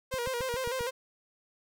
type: tone with vibrato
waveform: sawtooth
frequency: 499.2 Hz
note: B4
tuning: 19 cents sharp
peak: -27 dBFS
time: 0.11-0.91 s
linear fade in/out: 20 ms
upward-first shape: square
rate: 6.6 Hz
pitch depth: 79 cents each way
type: click train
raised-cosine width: 5 ms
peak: -28 dBFS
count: 6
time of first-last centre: 0.14-0.808 s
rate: 7.48 Hz
effects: none